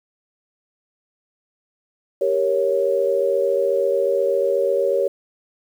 sine chord, G diminished, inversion none, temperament equal, 392 / 466.2 / 554.4 Hz, G4 / Bb4 / Db5, 0 / 0 / 0 cents, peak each -22 / -22 / -19 dBFS, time 2.21-5.08 s, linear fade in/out 5 ms, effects 8-bit

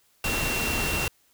sine tone in noise, 2733 Hz, F7, 38 cents flat, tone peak -29 dBFS, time 0.24-1.08 s, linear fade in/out 2 ms, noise pink, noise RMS -28 dBFS, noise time 0.24-1.08 s, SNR -4 dB, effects white hiss -64 dBFS RMS until 1.33 s

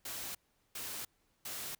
white noise bursts, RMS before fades -42 dBFS, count 3, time 0.05-1.75 s, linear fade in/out 5 ms, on 300 ms, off 400 ms, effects pink hiss -75 dBFS RMS until 1.79 s

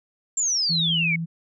sine exponential sweep, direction down, 7459 to 2182 Hz, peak -20 dBFS, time 0.37-1.16 s, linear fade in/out 5 ms
sine tone, 165.4 Hz, E3, 6 cents sharp, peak -25 dBFS, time 0.69-1.26 s, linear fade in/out 20 ms
effects none

